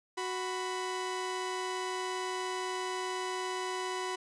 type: tone pair together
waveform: sawtooth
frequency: 370 / 992.4 Hz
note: F#4 / B5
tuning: 0 / +8 cents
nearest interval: octave + perfect fourth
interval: 1708 cents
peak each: -32 / -33 dBFS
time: 0.17-4.16 s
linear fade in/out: 10 ms
effects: resampled to 22050 Hz